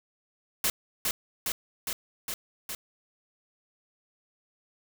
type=noise with echo; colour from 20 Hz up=white; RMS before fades=-26 dBFS; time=0.64-0.7 s; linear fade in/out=2 ms; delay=410 ms; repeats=5; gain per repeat=-2 dB; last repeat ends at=2.75 s; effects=none